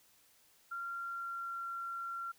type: tone with pitch glide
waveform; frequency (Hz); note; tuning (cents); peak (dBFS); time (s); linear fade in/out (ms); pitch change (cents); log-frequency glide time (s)
sine; 1381 to 1370.7; F6 to F6; -20 to -33; -38; 0.71-2.32; 10; -13; 0.96-1.65
effects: white hiss -67 dBFS RMS until 2.38 s